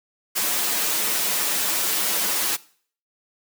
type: noise with comb filter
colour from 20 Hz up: white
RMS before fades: -23 dBFS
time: 0.35-2.57 s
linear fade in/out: 20 ms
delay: 7.7 ms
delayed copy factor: -1
effects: noise-tail reverb RT60 0.5 s tail -20 dB re dry + high-pass 200 Hz 12 dB/octave